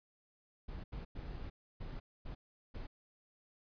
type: noise bursts at uneven times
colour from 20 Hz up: brown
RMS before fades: -44 dBFS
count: 6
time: 0.68-0.84 / 0.92-1.05 / 1.15-1.5 / 1.8-2 / 2.25-2.35 / 2.74-2.87 s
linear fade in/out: 10 ms
effects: resampled to 11025 Hz